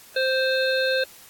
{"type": "harmonic tone", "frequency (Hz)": 523.3, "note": "C5", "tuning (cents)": 0, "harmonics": [1, 3, 5, 7, 8], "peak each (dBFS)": [-22, -25, -32, -31, -30], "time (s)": [0.16, 1.04], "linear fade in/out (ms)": 5, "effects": ["white hiss -48 dBFS RMS until 1.29 s", "AAC 64 kbps"]}